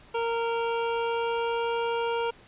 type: tone with pitch glide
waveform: 25% pulse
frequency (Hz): 463 to 466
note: A#4 to A#4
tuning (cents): -12 to -1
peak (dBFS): -22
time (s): 0.14-2.31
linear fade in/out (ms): 10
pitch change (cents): +11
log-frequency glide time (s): 0.5-1.71
effects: pink hiss -54 dBFS RMS until 2.47 s + resampled to 8000 Hz